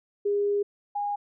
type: tone pair in turn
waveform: sine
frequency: 407.4 / 818.8 Hz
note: G#4 / G#5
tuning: -33 / -25 cents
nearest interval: octave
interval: 1208 cents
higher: second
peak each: -22 / -26 dBFS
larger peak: first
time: 0.25-0.63 / 0.95-1.16 s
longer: first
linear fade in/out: 10 ms
effects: none